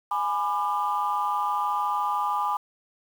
sine chord, G# diminished, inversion none, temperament just, 830.6 / 996.7 / 1196.1 Hz, G#5 / B5 / D6, 0 / +16 / +31 cents, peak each -27 dBFS, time 0.11-2.57 s, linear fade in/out 5 ms, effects tanh soft clip ceiling -16 dBFS + 8-bit

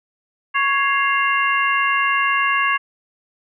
harmonic tone with a mistuned harmonic, 554 Hz, C#5, 1 cent flat, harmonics 2 / 3 / 4 / 5, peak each -19 / -21 / -22 / -23 dBFS, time 0.54-2.78 s, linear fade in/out 20 ms, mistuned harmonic 4, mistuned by -83 cents, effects none

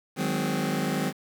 sawtooth chord, Ab dominant seventh, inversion second, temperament just, 155.74 / 186.89 / 207.7 / 259.6 Hz, Eb3 / Gb3 / Ab3 / C4, +2 / +18 / 0 / -13 cents, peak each -27 dBFS, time 0.16-1.13 s, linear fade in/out 50 ms, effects 8-bit

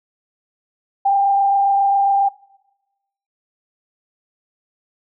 sine tone with frequency modulation, 794 Hz, G5, 22 cents sharp, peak -12 dBFS, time 1.05-2.29 s, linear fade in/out 10 ms, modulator 27.4 Hz, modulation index 0.45, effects noise-tail reverb RT60 1.0 s tail -22 dB re dry

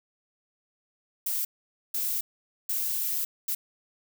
violet noise bursts at uneven times, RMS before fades -29 dBFS, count 4, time 1.26-1.45 / 1.94-2.21 / 2.69-3.25 / 3.48-3.55 s, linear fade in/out 5 ms, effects none

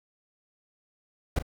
brown noise with echo, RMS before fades -25 dBFS, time 1.36-1.39 s, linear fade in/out 5 ms, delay 35 ms, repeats 1, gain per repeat -12 dB, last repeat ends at 1.425 s, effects none

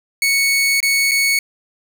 sawtooth tone with dropouts, 2217 Hz, C#7, in tune, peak -10 dBFS, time 0.22-1.39 s, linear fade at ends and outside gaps 2 ms, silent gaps 0.804-0.828 / 1.112-1.116 s, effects none

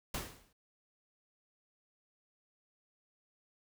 pink noise with exponential decay, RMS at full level -35 dBFS, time 0.14-0.53 s, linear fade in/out 5 ms, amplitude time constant 83 ms, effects none

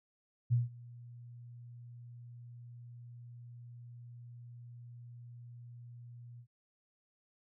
sine tone with ADSR envelope, 120 Hz, B2, 49 cents flat, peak -24 dBFS, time 0.5-6.47 s, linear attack 27 ms, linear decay 160 ms, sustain -24 dB, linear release 76 ms, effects none

